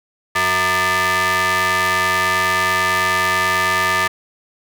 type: ring-modulated tone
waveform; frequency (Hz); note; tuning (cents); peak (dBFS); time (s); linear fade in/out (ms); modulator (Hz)
sawtooth; 277.2; C#4; 0; -8; 0.35-4.08; 10; 1480
effects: none